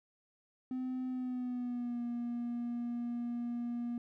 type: tone with pitch glide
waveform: triangle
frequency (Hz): 255.8 to 238.7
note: C4 to A#3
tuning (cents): -39 to +41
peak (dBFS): -32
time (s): 0.71-3.98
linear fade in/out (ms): 2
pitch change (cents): -120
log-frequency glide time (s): 1.08-2.02
effects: tanh soft clip ceiling -29 dBFS